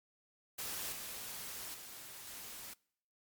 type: noise with level steps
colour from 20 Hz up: white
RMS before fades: -41 / -45 / -50 / -48 dBFS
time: 0.58-2.74 s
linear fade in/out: 10 ms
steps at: 0.92 / 1.74 / 2.27 s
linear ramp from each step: 5 ms
effects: noise-tail reverb RT60 0.7 s tail -26 dB re dry + MP3 96 kbps